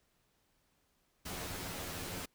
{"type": "noise with comb filter", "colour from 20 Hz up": "pink", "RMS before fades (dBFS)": -42, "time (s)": [1.25, 2.26], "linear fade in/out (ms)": 10, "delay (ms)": 11, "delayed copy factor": 0.7, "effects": ["pink hiss -75 dBFS RMS until 2.34 s"]}